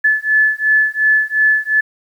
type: beating tone pair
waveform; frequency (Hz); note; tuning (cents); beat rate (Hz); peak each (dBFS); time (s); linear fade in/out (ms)
sine; 1729 / 1731.8; A6 / A6; -31 / -28; 2.8; -14; 0.04-1.81; 10
effects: 8-bit